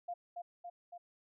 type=tone with echo; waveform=sine; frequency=700 Hz; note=F5; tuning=4 cents sharp; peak=-37 dBFS; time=0.08-0.14 s; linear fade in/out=10 ms; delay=280 ms; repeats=3; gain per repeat=-3 dB; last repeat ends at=0.98 s; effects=none